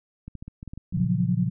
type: clicks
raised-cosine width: 5 ms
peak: -25 dBFS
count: 12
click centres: 0.28 / 0.353 / 0.425 / 0.48 / 0.629 / 0.677 / 0.735 / 0.776 / 0.926 / 0.971 / 1.002 / 1.043 s
type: chord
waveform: sine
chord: Gb major seventh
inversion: first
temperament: equal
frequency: 116.54 / 138.59 / 174.61 / 185 Hz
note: Bb2 / Db3 / F3 / Gb3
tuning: 0 / 0 / 0 / 0 cents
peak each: -27 / -28 / -24 / -27 dBFS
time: 0.93-1.5 s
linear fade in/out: 20 ms
effects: none